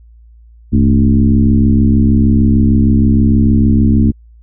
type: tone with frequency modulation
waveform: sine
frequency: 153.5 Hz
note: D#3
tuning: 23 cents flat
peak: -6 dBFS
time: 0.72-4.12 s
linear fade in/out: 20 ms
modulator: 66.5 Hz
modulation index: 1.9
effects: added 57 Hz sine -38 dBFS peak until 4.42 s